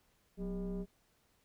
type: tone with frequency modulation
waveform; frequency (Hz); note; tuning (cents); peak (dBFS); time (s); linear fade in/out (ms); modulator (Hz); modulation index
sine; 185; F#3; 0; -34; 0.37-0.86; 50; 218; 1
effects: tanh soft clip ceiling -34 dBFS + pink hiss -73 dBFS RMS until 1.44 s